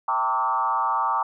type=tone with frequency modulation; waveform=sine; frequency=1029 Hz; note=C6; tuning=29 cents flat; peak=-20 dBFS; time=0.08-1.23 s; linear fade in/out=5 ms; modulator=121 Hz; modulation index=1.9; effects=none